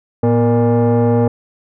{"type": "tone with frequency modulation", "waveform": "sine", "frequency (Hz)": 113.1, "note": "A2", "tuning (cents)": 48, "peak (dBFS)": -8, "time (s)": [0.23, 1.28], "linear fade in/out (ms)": 5, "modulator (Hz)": 355, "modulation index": 1.4, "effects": ["tanh soft clip ceiling -8 dBFS"]}